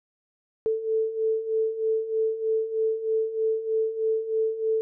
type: beating tone pair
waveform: sine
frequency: 440 / 443.2 Hz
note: A4 / A4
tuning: 0 / +13 cents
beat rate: 3.2 Hz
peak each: -29 / -24 dBFS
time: 0.66-4.81 s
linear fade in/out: 0 ms
effects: none